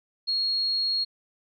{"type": "tone", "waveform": "sine", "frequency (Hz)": 4294, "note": "C8", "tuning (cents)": 44, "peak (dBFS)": -23, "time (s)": [0.27, 1.05], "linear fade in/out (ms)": 20, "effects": []}